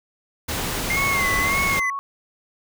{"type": "noise", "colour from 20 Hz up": "pink", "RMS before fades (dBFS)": -26, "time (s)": [0.48, 1.8], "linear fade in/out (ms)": 10}
{"type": "tone with vibrato", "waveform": "triangle", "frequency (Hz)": 2093, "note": "C7", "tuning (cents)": 0, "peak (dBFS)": -19, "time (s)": [0.9, 1.9], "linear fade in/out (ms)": 2, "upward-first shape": "sine", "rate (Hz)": 1.7, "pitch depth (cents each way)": 88}
{"type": "tone", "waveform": "sine", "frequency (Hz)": 1108.7, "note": "C#6", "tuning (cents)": 0, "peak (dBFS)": -25, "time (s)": [0.97, 1.99], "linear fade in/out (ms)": 0}
{"effects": []}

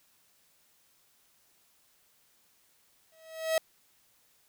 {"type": "tone with exponential growth", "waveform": "45% pulse", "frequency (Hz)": 643, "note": "E5", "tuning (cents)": -43, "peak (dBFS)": -22, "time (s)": [3.12, 3.58], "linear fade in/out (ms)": 2, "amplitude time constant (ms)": 98, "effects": ["white hiss -67 dBFS RMS until 4.48 s"]}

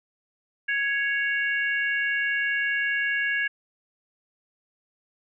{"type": "harmonic tone", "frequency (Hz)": 555, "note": "C#5", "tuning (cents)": 2, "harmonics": [3, 4, 5], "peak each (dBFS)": [-24, -30, -32], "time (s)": [0.68, 3.48], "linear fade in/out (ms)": 10, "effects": []}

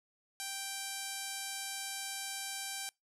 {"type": "tone with low-pass filter", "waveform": "5% pulse", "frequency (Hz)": 784, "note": "G5", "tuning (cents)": 0, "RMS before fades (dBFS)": -41, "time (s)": [0.4, 2.89], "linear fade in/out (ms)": 0, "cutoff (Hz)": 12000, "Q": 1.8, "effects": ["noise-tail reverb RT60 0.2 s tail -26 dB re dry"]}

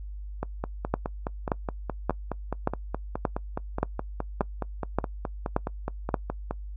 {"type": "two click trains", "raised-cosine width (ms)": 1, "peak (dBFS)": [-15, -9], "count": [30, 10], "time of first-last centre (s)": [[0.43, 6.51], [0.94, 6.142]], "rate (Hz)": [4.77, 1.73], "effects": ["noise-tail reverb RT60 0.1 s tail -23 dB re dry", "added 50 Hz sine -35 dBFS peak until 6.76 s"]}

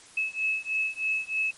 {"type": "beating tone pair", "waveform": "sine", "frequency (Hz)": [2591, 2594.2], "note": ["E7", "E7"], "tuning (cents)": [-30, -28], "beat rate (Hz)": 3.2, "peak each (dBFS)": -29, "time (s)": [0.17, 1.51], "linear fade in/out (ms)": 5, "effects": ["white hiss -51 dBFS RMS until 1.57 s", "MP3 48 kbps"]}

